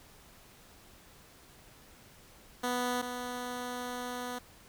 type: tone pair in turn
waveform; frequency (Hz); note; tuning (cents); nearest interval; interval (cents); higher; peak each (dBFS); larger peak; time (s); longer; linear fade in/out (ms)
10% pulse; 246.9 / 246.9; B3 / B3; 0 / 0; unison; 0; neither; -22 / -28; first; 2.63-3.02 / 3.02-4.39; second; 10
effects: pink hiss -57 dBFS RMS until 4.68 s